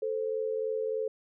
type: tone pair together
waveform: sine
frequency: 440 / 523.3 Hz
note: A4 / C5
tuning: 0 / 0 cents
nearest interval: minor third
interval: 300 cents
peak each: -30 / -34 dBFS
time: 0.02-1.08 s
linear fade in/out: 5 ms
effects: none